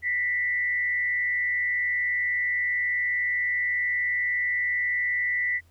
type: tone with frequency modulation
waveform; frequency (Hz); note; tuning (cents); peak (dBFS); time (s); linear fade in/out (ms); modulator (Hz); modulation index
sine; 1975.5; B6; 0; -23; 0.02-5.61; 50; 139; 0.44
effects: added 84 Hz sine -55 dBFS peak until 5.7 s + pink hiss -65 dBFS RMS until 5.7 s